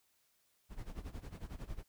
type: noise with tremolo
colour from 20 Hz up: brown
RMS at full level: -42 dBFS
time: 0.69-1.84 s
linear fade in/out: 50 ms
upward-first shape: sine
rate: 11 Hz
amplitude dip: 85%
effects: white hiss -75 dBFS RMS until 1.88 s